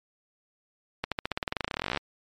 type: accelerating click train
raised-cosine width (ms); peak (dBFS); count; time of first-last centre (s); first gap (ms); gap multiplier
0.3; -12; 27; 1.04-1.973; 77; 0.93
effects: MP3 64 kbps